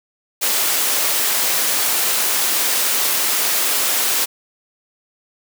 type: high-pass noise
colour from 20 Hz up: white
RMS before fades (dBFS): -18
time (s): 0.41-4.26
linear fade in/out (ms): 20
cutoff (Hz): 320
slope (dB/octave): 12
effects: none